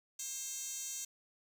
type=tone with high-pass filter; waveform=10% pulse; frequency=531 Hz; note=C5; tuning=25 cents sharp; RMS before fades=-42 dBFS; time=0.19-1.05 s; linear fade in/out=5 ms; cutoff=5900 Hz; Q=6.4; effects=11-bit